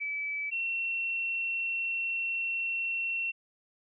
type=tone pair in turn; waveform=sine; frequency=2300 / 2716 Hz; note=D7 / F7; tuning=-37 / -49 cents; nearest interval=minor third; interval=288 cents; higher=second; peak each=-31 / -29 dBFS; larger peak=second; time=0-0.51 / 0.51-3.32 s; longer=second; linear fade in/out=20 ms; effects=none